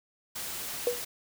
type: noise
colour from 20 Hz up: white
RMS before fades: -37 dBFS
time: 0.35-1.05 s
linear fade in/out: 10 ms
type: tone with exponential decay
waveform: sine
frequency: 485.5 Hz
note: B4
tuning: 30 cents flat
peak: -20 dBFS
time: 0.87-1.03 s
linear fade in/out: 1 ms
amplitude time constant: 34 ms
effects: none